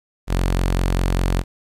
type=tone; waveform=sawtooth; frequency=45 Hz; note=F#1; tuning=47 cents flat; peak=-13 dBFS; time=0.27-1.44 s; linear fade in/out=50 ms; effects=resampled to 32000 Hz + 9-bit